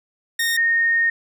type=tone pair in turn; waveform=sawtooth / sine; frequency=1846 / 1846 Hz; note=A#6 / A#6; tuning=-17 / -17 cents; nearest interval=unison; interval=0 cents; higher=neither; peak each=-15 dBFS; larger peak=neither; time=0.39-0.57 / 0.57-1.1 s; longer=second; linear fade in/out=5 ms; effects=none